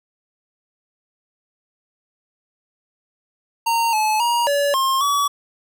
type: tone with pitch steps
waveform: square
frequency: 923 / 861 / 948 / 571 / 1066 / 1138 Hz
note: A#5 / A5 / A#5 / D5 / C6 / C#6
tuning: -17 / -38 / +29 / -49 / +32 / +45 cents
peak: -17 dBFS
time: 3.66-5.28 s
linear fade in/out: 10 ms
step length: 270 ms
effects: none